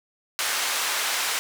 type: band-pass noise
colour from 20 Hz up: pink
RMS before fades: -26 dBFS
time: 0.39-1.39 s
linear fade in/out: 0 ms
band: 1100 to 12000 Hz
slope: 12 dB/octave
effects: none